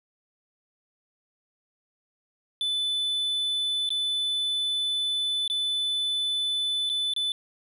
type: tone with dropouts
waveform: triangle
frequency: 3500 Hz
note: A7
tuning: 10 cents flat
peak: -23 dBFS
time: 2.61-7.32 s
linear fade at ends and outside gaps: 1 ms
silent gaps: 3.891-3.904 / 5.478-5.499 / 6.893-6.898 / 7.137-7.163 s
effects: resampled to 32000 Hz